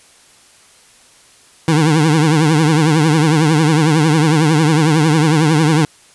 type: tone with vibrato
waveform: 25% pulse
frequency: 155.56 Hz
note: D#3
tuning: in tune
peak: -6 dBFS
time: 1.68-5.85 s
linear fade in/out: 2 ms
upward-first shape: triangle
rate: 11 Hz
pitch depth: 130 cents each way
effects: white hiss -47 dBFS RMS until 6.14 s + resampled to 24000 Hz